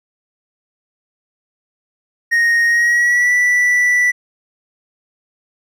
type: tone with pitch glide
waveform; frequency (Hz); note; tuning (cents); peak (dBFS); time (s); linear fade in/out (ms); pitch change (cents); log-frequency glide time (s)
triangle; 1864.7 to 1966.5; A#6 to B6; 0 to -8; -9; 2.31-4.12; 20; +92; 2.66-3.33
effects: none